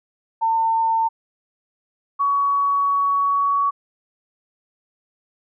sine tone pair in turn, 902 / 1124.9 Hz, A5 / C#6, +43 / +25 cents, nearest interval major third, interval 382 cents, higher second, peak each -16 dBFS, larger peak neither, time 0.41-1.09 / 2.19-3.71 s, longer second, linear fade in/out 20 ms, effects none

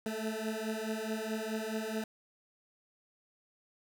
20% pulse beating tone pair, 216.6 / 221.3 Hz, A3 / A3, -27 / +10 cents, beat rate 4.7 Hz, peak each -33 / -32 dBFS, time 0.06-2.04 s, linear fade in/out 2 ms, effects none

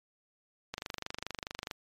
click train, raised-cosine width 0.2 ms, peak -19 dBFS, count 25, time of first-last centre 0.74-1.712 s, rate 24.7 Hz, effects MP3 96 kbps

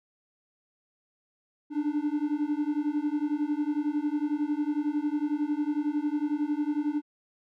triangle beating tone pair, 291.1 / 302.1 Hz, D4 / D4, -15 / +49 cents, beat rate 11 Hz, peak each -27 dBFS, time 1.7-7.02 s, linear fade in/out 50 ms, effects none

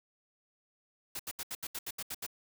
white noise bursts, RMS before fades -39 dBFS, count 10, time 1.15-2.265 s, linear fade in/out 5 ms, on 44 ms, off 75 ms, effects none

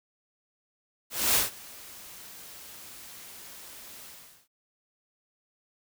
white noise with ADSR envelope, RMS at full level -22 dBFS, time 1.1-4.48 s, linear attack 250 ms, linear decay 150 ms, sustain -24 dB, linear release 430 ms, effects none

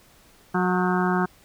harmonic tone with a mistuned harmonic, 182.1 Hz, F#3, 27 cents flat, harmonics 1 / 2 / 4 / 5 / 6 / 7 / 8 / 9, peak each -23 / -26 / -29 / -30 / -31 / -31 / -32 / -33 dBFS, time 0.54-1.26 s, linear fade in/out 10 ms, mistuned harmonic 9, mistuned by -65 cents, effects pink hiss -55 dBFS RMS until 1.44 s

